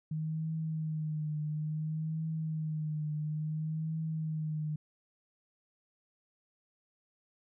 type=tone with vibrato; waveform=sine; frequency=155.56 Hz; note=D#3; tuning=in tune; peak=-32 dBFS; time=0.11-4.76 s; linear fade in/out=5 ms; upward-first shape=triangle; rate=0.58 Hz; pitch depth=51 cents each way; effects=none